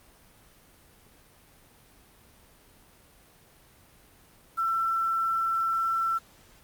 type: tone with quantisation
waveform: sine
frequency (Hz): 1341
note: E6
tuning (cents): +29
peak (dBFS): -24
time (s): 4.57-6.19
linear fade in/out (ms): 20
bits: 8
effects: pink hiss -57 dBFS RMS until 6.63 s + Opus 32 kbps